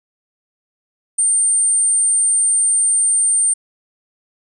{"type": "tone", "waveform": "sine", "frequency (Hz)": 8890, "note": "C#9", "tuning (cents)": 4, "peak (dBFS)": -12, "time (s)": [1.18, 3.54], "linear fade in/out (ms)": 10, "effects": []}